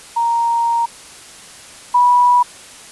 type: tone pair in turn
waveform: sine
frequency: 932.3 / 978.2 Hz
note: A#5 / B5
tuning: 0 / -17 cents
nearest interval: minor second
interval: 83 cents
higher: second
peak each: -13 / -8 dBFS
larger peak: second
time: 0.16-0.86 / 1.94-2.43 s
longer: first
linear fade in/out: 10 ms
effects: white hiss -38 dBFS RMS until 2.91 s + resampled to 24000 Hz